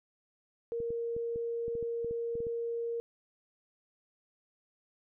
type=tone; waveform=sine; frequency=466.2 Hz; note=A#4; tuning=in tune; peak=-32 dBFS; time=0.72-3 s; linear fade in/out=0 ms
type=clicks; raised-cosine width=3 ms; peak=-32 dBFS; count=12; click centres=0.803 / 0.905 / 1.165 / 1.359 / 1.681 / 1.753 / 1.827 / 2.046 / 2.11 / 2.354 / 2.404 / 2.468 s
effects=none